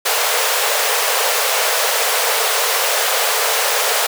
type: high-pass noise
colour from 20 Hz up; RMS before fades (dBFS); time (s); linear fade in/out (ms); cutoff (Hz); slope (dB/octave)
pink; -17; 0.05-4.07; 10; 430; 96
effects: none